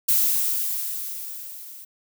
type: noise with level ramp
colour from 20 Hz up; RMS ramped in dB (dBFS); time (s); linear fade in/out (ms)
violet; -18 to -42; 0.08-1.85; 10
effects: none